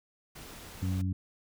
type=noise; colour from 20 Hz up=pink; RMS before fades=-47 dBFS; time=0.35-1.02 s; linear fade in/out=10 ms
type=harmonic tone; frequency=93.1 Hz; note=F#2; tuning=11 cents sharp; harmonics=1 / 2 / 3; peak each=-29 / -35 / -39 dBFS; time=0.82-1.13 s; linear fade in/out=5 ms
effects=none